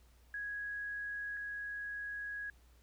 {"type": "tone pair in turn", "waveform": "sine", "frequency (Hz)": [1661.2, 1661.2], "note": ["G#6", "G#6"], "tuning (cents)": [0, 0], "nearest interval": "unison", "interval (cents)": 0, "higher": "neither", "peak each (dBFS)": [-38, -39], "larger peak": "first", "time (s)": [[0.34, 1.37], [1.37, 2.5]], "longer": "second", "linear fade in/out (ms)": 2, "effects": ["added 60 Hz sine -61 dBFS peak until 2.82 s", "pink hiss -70 dBFS RMS until 2.82 s"]}